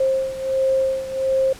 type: beating tone pair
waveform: sine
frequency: 530 / 531.4 Hz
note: C5 / C5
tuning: +22 / +27 cents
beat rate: 1.4 Hz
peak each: -19 / -23 dBFS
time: 0-1.53 s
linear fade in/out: 5 ms
effects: pink hiss -41 dBFS RMS until 1.59 s + low-pass 11000 Hz 12 dB/octave